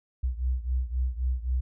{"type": "beating tone pair", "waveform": "sine", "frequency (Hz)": [61.74, 65.54], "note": ["B1", "C2"], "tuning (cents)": [0, 4], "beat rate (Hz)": 3.8, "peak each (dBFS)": [-27, -30], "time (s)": [0.23, 1.61], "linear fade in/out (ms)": 10, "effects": []}